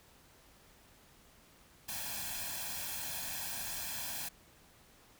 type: noise with comb filter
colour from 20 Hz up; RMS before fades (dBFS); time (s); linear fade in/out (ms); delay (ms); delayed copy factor
white; -40; 1.88-4.29; 10; 1.2; +0.75
effects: pink hiss -62 dBFS RMS until 5.19 s